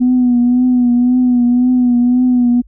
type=tone with vibrato; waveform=sine; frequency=246.9 Hz; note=B3; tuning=in tune; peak=-7 dBFS; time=0-2.62 s; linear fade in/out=20 ms; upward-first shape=triangle; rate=1.9 Hz; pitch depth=47 cents each way; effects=tanh soft clip ceiling -4 dBFS + added 50 Hz sine -40 dBFS peak until 2.67 s